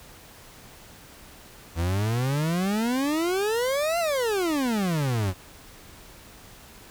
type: exponential two-way sweep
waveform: 40% pulse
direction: up then down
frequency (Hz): 80.3 to 700 to 88.1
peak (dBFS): -22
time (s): 1.75-5.34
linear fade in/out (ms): 50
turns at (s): 3.99
effects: pink hiss -48 dBFS RMS until 6.9 s